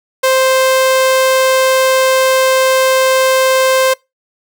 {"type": "tone", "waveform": "sawtooth", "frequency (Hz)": 523.3, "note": "C5", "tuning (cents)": 0, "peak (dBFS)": -5, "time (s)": [0.23, 3.94], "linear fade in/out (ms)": 10, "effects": ["noise-tail reverb RT60 0.2 s tail -23 dB re dry"]}